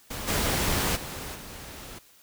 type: noise with level steps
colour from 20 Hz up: pink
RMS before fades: -35 / -26 / -37 / -42 dBFS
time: 0.1-1.99 s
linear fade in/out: 10 ms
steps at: 0.27 / 0.95 / 1.34 s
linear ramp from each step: 20 ms
effects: white hiss -57 dBFS RMS until 2.22 s